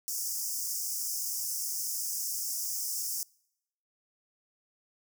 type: high-pass noise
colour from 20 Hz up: pink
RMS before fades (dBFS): -34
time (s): 0.08-3.23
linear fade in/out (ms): 0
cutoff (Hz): 5100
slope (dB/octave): 96
effects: noise-tail reverb RT60 0.8 s tail -26 dB re dry